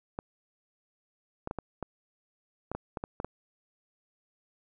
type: clicks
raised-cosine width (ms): 1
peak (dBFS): -20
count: 11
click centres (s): 0.189 / 1.474 / 1.511 / 1.587 / 1.827 / 2.716 / 2.75 / 2.972 / 3.039 / 3.201 / 3.246
effects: none